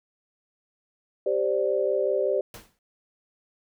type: chord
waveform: sine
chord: G suspended fourth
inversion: none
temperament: just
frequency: 392 / 522.7 / 588 Hz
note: G4 / C5 / D5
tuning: 0 / -2 / +2 cents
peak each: -26 dBFS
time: 1.26-2.41 s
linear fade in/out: 5 ms
type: noise with exponential decay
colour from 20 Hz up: pink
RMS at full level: -39 dBFS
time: 2.54-2.79 s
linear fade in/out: 2 ms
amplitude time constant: 53 ms
effects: none